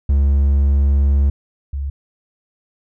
triangle / sine tone pair in turn, 69.8 / 69.51 Hz, C#2 / C#2, +13 / +5 cents, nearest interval unison, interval 8 cents, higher first, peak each -9 / -20 dBFS, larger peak first, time 0.09-1.3 / 1.73-1.9 s, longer first, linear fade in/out 5 ms, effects none

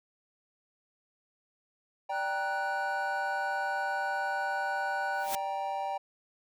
triangle chord, G minor, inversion second, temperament just, 588 / 784 / 940.8 Hz, D5 / G5 / Bb5, +2 / 0 / +16 cents, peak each -37 / -31 / -36 dBFS, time 2.09-5.98 s, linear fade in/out 10 ms
triangle tone, 1480 Hz, F#6, in tune, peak -32 dBFS, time 2.11-5.27 s, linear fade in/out 50 ms
white noise with exponential growth, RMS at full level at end -32 dBFS, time 5.12-5.35 s, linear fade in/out 0 ms, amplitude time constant 48 ms
effects none

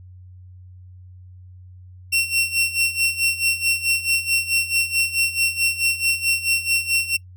sawtooth tone with tremolo, 2721 Hz, F7, 46 cents flat, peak -12 dBFS, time 2.12-7.17 s, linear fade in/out 10 ms, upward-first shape sine, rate 4.6 Hz, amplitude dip 80%, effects noise-tail reverb RT60 0.1 s tail -21 dB re dry + added 91 Hz sine -40 dBFS peak until 7.36 s

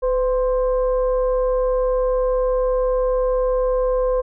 sine tone with frequency modulation, 507 Hz, B4, 45 cents sharp, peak -16 dBFS, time 0.02-4.22 s, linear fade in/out 20 ms, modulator 542 Hz, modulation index 0.5, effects none

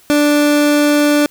30% pulse tone, 293.7 Hz, D4, in tune, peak -7 dBFS, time 0.1-1.26 s, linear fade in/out 0 ms, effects white hiss -48 dBFS RMS until 1.3 s

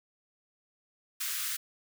white high-pass noise, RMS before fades -34 dBFS, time 1.2-1.57 s, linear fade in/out 10 ms, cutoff 1200 Hz, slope 48 dB/octave, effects none

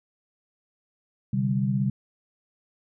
sine chord, C suspended second, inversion none, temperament just, 130.81 / 147.16 / 196.22 Hz, C3 / D3 / G3, 0 / +4 / +2 cents, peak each -25 / -30 / -25 dBFS, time 1.33-1.9 s, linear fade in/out 5 ms, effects none

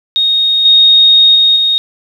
sine tone with level steps, 3725 Hz, A#7, 2 cents flat, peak -8 / -3 / -5 / -8 dBFS, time 0.16-1.78 s, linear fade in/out 0 ms, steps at 0.65 / 1.35 / 1.56 s, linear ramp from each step 5 ms, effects 7-bit

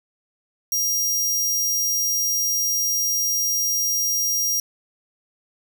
sawtooth tone, 5700 Hz, F8, 34 cents sharp, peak -17 dBFS, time 0.72-4.6 s, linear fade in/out 2 ms, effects 8-bit

